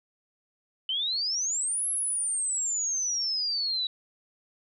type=exponential two-way sweep; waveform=sine; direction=up then down; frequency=3000 to 11175 to 3879 Hz; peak=-26 dBFS; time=0.89-3.87 s; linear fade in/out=2 ms; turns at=1.88 s; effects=none